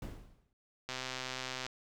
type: noise with exponential decay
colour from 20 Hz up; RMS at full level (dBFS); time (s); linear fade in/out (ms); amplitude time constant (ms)
brown; -38; 0.02-0.53; 2; 110
type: click train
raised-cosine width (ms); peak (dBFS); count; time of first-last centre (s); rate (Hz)
0.2; -21; 101; 0.89-1.665; 129
effects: none